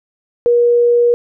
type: tone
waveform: sine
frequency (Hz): 478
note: A#4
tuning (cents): +43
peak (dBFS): -8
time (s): 0.46-1.14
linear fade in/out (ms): 0
effects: none